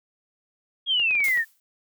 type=exponential sweep; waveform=sine; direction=down; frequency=3322 to 1760 Hz; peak=-19 dBFS; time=0.86-1.45 s; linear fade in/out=50 ms
type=clicks; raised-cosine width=0.3 ms; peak=-23 dBFS; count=6; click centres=0.998 / 1.11 / 1.153 / 1.204 / 1.284 / 1.374 s
type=noise with exponential decay; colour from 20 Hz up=blue; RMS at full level=-30 dBFS; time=1.24-1.6 s; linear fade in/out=1 ms; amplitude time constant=78 ms
effects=none